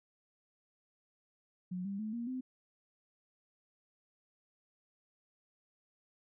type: tone with pitch steps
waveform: sine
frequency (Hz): 181.6 / 198.04 / 216 / 235.5 / 256.8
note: F#3 / G3 / A3 / A#3 / C4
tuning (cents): -32 / +18 / -32 / +18 / -32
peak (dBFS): -36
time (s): 1.71-2.41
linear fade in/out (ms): 10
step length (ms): 140
effects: none